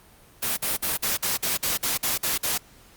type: noise bursts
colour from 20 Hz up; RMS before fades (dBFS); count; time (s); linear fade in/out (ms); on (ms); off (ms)
white; -25; 11; 0.42-2.58; 10; 150; 51
effects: pink hiss -53 dBFS RMS until 2.96 s + Opus 32 kbps